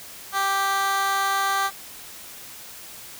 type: tone with high-pass filter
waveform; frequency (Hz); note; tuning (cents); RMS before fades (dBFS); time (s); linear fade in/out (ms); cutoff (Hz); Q
15% pulse; 392; G4; 0; -23; 0.32-1.71; 50; 990; 1.5
effects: white hiss -41 dBFS RMS until 3.19 s